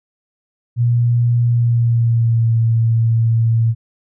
sine tone with pitch glide, 119.5 to 114.3 Hz, A#2 to A#2, +43 to -34 cents, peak -11 dBFS, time 0.76-3.75 s, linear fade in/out 50 ms, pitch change -77 cents, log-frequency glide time 1.44-2.53 s, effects none

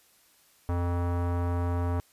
square tone with low-pass filter, 87.31 Hz, F2, in tune, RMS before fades -28 dBFS, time 0.69-2 s, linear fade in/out 0 ms, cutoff 1100 Hz, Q 1.5, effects white hiss -62 dBFS RMS until 2.12 s + resampled to 32000 Hz

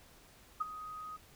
sine tone with ADSR envelope, 1252 Hz, D#6, 10 cents sharp, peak -28 dBFS, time 0.6-1.17 s, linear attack 13 ms, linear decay 18 ms, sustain -14 dB, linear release 14 ms, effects pink hiss -60 dBFS RMS until 1.35 s

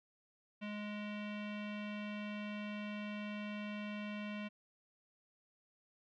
square tone with low-pass filter, 208.5 Hz, G#3, 7 cents sharp, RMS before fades -43 dBFS, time 0.61-4.49 s, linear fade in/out 20 ms, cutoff 2700 Hz, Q 3.5, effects none

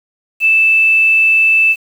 sine tone with quantisation, 2637 Hz, E7, in tune, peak -7 dBFS, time 0.4-1.76 s, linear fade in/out 50 ms, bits 6, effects none

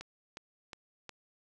click train, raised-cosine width 0.2 ms, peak -26 dBFS, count 4, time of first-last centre 0.01-1.093 s, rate 2.77 Hz, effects none

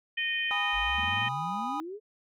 harmonic tone, 617 Hz, D#5, 15 cents flat, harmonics 3 / 4 / 5, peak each -31 / -32 / -33 dBFS, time 0.17-1.29 s, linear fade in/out 10 ms
triangle chord, G# minor, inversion none, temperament equal with one note detuned, 814.9 / 987.8 / 1244.5 Hz, G#5 / B5 / D#6, -33 / 0 / 0 cents, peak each -32 / -35 / -33 dBFS, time 0.51-1.8 s, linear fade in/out 0 ms
sine exponential sweep, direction up, 46.25 to 440.6 Hz, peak -36 dBFS, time 0.72-2 s, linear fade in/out 50 ms
sine tone bursts, 212.5 Hz, G#3, 40 cents sharp, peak -39 dBFS, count 7, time 0.98-1.283 s, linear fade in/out 2 ms, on 21 ms, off 26 ms
effects none

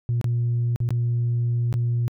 sine tone with dropouts, 119.2 Hz, A#2, 39 cents sharp, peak -18 dBFS, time 0.09-2.08 s, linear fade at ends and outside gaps 0 ms, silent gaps 0.213-0.243 / 0.76-0.803 / 0.89-0.906 / 1.727-1.74 s, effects tanh soft clip ceiling -17 dBFS

